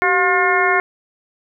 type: harmonic tone with a mistuned harmonic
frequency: 357.3 Hz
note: F4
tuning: 40 cents sharp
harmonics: 1 / 2 / 3 / 4 / 5 / 6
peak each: -20 / -20 / -20 / -20 / -20 / -20 dBFS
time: 0.02-0.8 s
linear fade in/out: 0 ms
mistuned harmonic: 1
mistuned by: +120 cents
effects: none